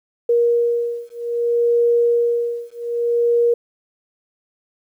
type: beating tone pair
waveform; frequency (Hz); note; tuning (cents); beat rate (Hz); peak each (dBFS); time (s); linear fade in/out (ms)
sine; 472.6 / 473.22; A#4 / A#4; +24 / +26; 0.62; -18; 0.29-3.54; 5
effects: 9-bit